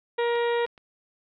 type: harmonic tone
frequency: 472.8 Hz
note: A#4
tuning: 24 cents sharp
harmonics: 1 / 2 / 3 / 4 / 5 / 6 / 7 / 8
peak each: -23 / -30 / -38 / -34 / -40 / -44 / -43 / -43 dBFS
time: 0.18-0.66 s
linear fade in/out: 10 ms
type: clicks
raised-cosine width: 0.3 ms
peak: -29 / -31 / -34 dBFS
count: 3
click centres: 0.356 / 0.664 / 0.778 s
effects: none